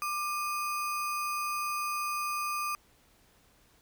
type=tone with sample-and-hold; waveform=sine; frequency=1188 Hz; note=D6; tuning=20 cents sharp; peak=-30 dBFS; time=0.02-2.75 s; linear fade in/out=0 ms; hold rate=3675 Hz; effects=pink hiss -64 dBFS RMS until 3.81 s